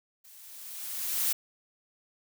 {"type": "noise with level ramp", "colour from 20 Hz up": "blue", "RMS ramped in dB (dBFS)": [-54, -26], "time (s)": [0.24, 1.33], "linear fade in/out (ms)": 10, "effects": []}